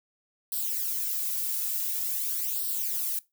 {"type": "noise with flanger", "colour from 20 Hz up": "violet", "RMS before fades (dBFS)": -30, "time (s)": [0.52, 3.19], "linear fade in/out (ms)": 2, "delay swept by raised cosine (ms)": [0.22, 2.32], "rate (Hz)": 0.47, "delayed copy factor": 0.7, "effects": ["noise-tail reverb RT60 0.2 s tail -20 dB re dry"]}